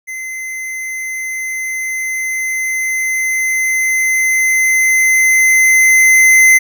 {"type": "tone with level ramp", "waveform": "square", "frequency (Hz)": 2058, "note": "C7", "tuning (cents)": -29, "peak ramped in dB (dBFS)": [-23, -5], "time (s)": [0.07, 6.59], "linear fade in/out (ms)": 20, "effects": []}